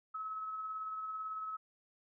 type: tone with tremolo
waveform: sine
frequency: 1289 Hz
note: E6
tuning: 39 cents flat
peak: -37 dBFS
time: 0.14-1.57 s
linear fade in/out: 10 ms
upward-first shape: sine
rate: 18 Hz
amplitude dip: 30%
effects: none